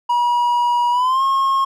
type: tone with pitch glide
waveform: triangle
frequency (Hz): 963 to 1080.9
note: B5 to C#6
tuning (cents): -44 to -44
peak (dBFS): -12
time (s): 0.09-1.65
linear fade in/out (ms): 10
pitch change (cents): +200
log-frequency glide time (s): 0.91-1.23
effects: none